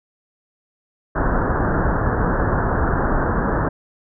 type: low-pass noise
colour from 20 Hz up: pink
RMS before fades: -19 dBFS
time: 1.15-3.69 s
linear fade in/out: 10 ms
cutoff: 1700 Hz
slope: 96 dB/octave
effects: none